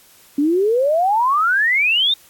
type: exponential sweep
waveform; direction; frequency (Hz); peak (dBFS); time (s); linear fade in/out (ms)
sine; up; 277.2 to 3729; -13; 0.38-2.14; 5
effects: white hiss -49 dBFS RMS until 2.29 s + AAC 64 kbps